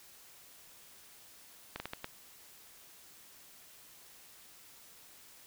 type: slowing click train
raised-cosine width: 0.3 ms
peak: -22 dBFS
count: 5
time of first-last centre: 1.76-2.044 s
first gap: 40 ms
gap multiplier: 1.4
effects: white hiss -57 dBFS RMS until 5.46 s